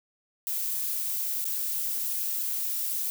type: noise with dropouts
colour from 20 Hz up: violet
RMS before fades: -30 dBFS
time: 0.47-3.1 s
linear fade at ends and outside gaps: 0 ms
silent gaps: 1.443-1.453 s
effects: none